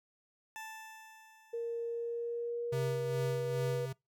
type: tone with exponential decay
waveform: 20% pulse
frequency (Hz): 880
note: A5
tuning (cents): 0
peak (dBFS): -37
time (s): 0.56-2.5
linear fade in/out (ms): 0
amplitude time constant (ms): 420
type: tone with pitch glide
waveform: sine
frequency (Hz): 466.2 to 484.9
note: A#4 to B4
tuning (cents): 0 to -32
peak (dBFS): -34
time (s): 1.53-3.86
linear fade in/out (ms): 10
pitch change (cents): +68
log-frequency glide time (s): 1.84-3.69
type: tone with tremolo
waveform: square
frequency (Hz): 133.1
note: C3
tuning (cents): +30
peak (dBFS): -33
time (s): 2.72-3.93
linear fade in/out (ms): 10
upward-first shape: sine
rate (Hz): 2.4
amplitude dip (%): 45
effects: noise-tail reverb RT60 0.2 s tail -24 dB re dry